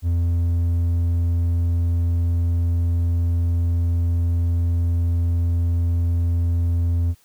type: tone with hard clipping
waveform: sine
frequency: 85.4 Hz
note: F2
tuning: 38 cents flat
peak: -18 dBFS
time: 0.02-7.15 s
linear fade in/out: 50 ms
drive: 3 dB
effects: white hiss -58 dBFS RMS until 7.24 s